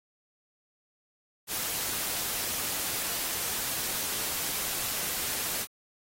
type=noise; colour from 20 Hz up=white; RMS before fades=-32 dBFS; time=1.47-5.67 s; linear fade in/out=50 ms; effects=AAC 48 kbps